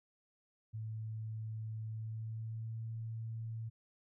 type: tone with pitch glide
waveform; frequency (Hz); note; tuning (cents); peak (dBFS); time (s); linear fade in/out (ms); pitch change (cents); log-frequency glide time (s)
sine; 110 to 112.77; A2 to A2; 0 to +43; -39; 0.73-3.7; 20; +43; 1.87-2.84
effects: none